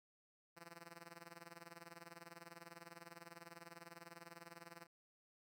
5% pulse tone with tremolo, 169.7 Hz, F3, 49 cents flat, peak -40 dBFS, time 0.56-4.87 s, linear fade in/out 20 ms, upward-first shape sine, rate 20 Hz, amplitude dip 90%, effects none

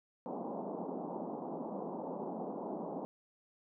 pink band-pass noise, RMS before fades -41 dBFS, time 0.26-3.05 s, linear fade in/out 0 ms, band 180 to 950 Hz, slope 48 dB/octave, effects none

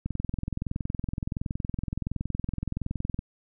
click train, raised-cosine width 5 ms, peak -17 dBFS, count 68, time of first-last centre 0.06-3.191 s, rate 21.4 Hz, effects none

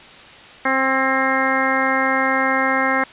harmonic tone with a mistuned harmonic, 264.9 Hz, C4, 22 cents sharp, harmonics 1 / 2 / 3 / 4 / 5 / 6 / 7 / 8, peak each -24 / -24 / -24 / -24 / -24 / -24 / -24 / -24 dBFS, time 0.65-3.04 s, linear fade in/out 5 ms, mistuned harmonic 6, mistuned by +23 cents, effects white hiss -41 dBFS RMS until 3.12 s + resampled to 8000 Hz

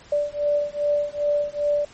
sine beating tone pair, 584 / 586.5 Hz, D5 / D5, -10 / -2 cents, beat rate 2.5 Hz, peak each -23 dBFS, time 0.12-1.85 s, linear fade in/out 5 ms, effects pink hiss -48 dBFS RMS until 1.93 s + MP3 32 kbps

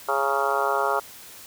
harmonic tone with a mistuned harmonic, 138.59 Hz, C#3, in tune, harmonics 3 / 4 / 5 / 6 / 7 / 8 / 9 / 10, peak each -29 / -29 / -29 / -29 / -29 / -29 / -29 / -29 dBFS, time 0.08-1 s, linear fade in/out 10 ms, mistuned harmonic 7, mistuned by -51 cents, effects white hiss -44 dBFS RMS until 1.46 s

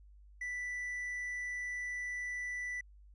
triangle tone, 1975.5 Hz, B6, in tune, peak -35 dBFS, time 0.41-2.81 s, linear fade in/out 5 ms, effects added 50 Hz sine -55 dBFS peak until 3.14 s + resampled to 24000 Hz

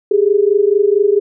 sine tone pair together, 395.6 / 420 Hz, G4 / G#4, +16 / +19 cents, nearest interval minor second, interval 103 cents, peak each -12 dBFS, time 0.11-1.2 s, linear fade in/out 5 ms, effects none

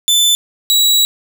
sawtooth tone pair in turn, 3520 / 3893 Hz, A7 / B7, 0 / -26 cents, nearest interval major second, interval 174 cents, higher second, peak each -6 dBFS, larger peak neither, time 0.08-0.35 / 0.7-1.05 s, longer second, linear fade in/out 0 ms, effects none

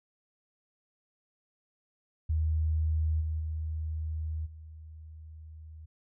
sine tone with level steps, 78.7 Hz, D#2, 20 cents sharp, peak -25 / -29 / -31 / -44 dBFS, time 2.29-5.86 s, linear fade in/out 10 ms, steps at 3.2 / 3.39 / 4.45 s, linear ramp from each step 20 ms, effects none

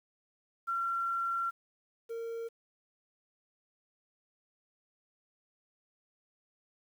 sine / triangle tone pair in turn, 1366 / 460.1 Hz, F6 / A#4, -39 / -23 cents, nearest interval octave + perfect fifth, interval 1884 cents, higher first, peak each -30 / -34 dBFS, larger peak first, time 0.67-1.51 / 2.09-2.49 s, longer first, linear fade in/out 20 ms, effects 10-bit

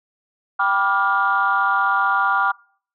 sine chord, G dominant seventh, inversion none, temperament just, 784 / 980 / 1176 / 1411.2 Hz, G5 / B5 / D6 / F6, 0 / -14 / +2 / +18 cents, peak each -22 / -23 / -20 / -19 dBFS, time 0.59-2.52 s, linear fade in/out 10 ms, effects noise-tail reverb RT60 0.5 s tail -25 dB re dry + tanh soft clip ceiling -7 dBFS

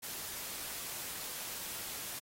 white noise, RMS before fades -42 dBFS, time 0.02-2.2 s, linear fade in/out 20 ms, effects AAC 48 kbps

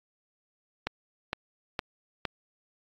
click train, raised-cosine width 0.3 ms, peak -13 dBFS, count 4, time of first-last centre 0.87-2.252 s, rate 2.17 Hz, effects AAC 48 kbps

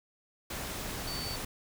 sine tone in noise, 4532 Hz, C#8, 37 cents sharp, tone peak -38 dBFS, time 1.07-1.36 s, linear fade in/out 5 ms, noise pink, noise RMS -38 dBFS, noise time 0.5-1.45 s, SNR -3 dB, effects none

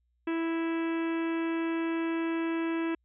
harmonic tone, 329.6 Hz, E4, in tune, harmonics 1 / 2 / 3 / 4 / 5 / 6 / 7 / 8 / 9 / 10, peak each -28 / -44 / -41 / -45 / -43 / -47 / -48 / -45 / -58 / -55 dBFS, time 0.27-2.95 s, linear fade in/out 5 ms, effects added 60 Hz sine -70 dBFS peak until 3.04 s

